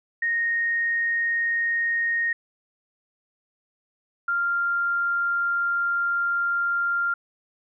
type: tone pair in turn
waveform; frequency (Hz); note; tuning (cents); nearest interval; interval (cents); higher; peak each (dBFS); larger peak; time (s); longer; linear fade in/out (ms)
sine; 1859 / 1392.7; A#6 / F6; -5 / -5; perfect fourth; 500; first; -21; neither; 0.22-2.33 / 4.28-7.14; second; 5
effects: none